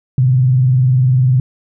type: tone with vibrato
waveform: sine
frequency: 128.6 Hz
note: C3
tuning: 30 cents flat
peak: -8 dBFS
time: 0.18-1.4 s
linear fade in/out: 2 ms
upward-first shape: sine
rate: 20 Hz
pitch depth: 130 cents each way
effects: none